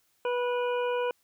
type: harmonic tone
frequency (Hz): 489.7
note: B4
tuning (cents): -15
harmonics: 1 / 2 / 3 / 5 / 6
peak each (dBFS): -27 / -33 / -39 / -41 / -44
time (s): 0.25-1.11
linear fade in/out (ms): 2
effects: white hiss -70 dBFS RMS until 1.23 s